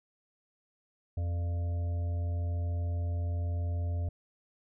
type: harmonic tone with a mistuned harmonic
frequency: 86.7 Hz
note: F2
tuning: 12 cents flat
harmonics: 1 / 3 / 5 / 7 / 8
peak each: -29 / -49 / -53 / -49 / -52 dBFS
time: 1.17-4.09 s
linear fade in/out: 5 ms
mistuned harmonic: 7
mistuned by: -41 cents
effects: none